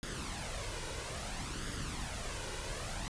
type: noise with flanger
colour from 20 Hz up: pink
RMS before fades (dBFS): -40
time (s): 0.03-3.08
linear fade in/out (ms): 0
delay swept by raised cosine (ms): 0.59 to 2.09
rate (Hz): 0.6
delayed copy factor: +0.55
effects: resampled to 22050 Hz